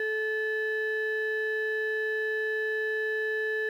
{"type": "tone pair together", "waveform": "sine", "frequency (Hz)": [434, 1736], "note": ["A4", "A6"], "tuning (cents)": [-24, -24], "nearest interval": "2 octaves", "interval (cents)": 2400, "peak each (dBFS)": [-28, -28], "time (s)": [0, 3.69], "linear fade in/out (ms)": 2, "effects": ["tanh soft clip ceiling -23 dBFS", "10-bit"]}